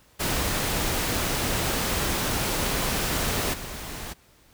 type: noise with level steps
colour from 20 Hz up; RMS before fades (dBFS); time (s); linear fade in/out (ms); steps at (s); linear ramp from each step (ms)
pink; -26 / -36; 0.19-4.14; 20; 3.53; 10
effects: pink hiss -58 dBFS RMS until 4.53 s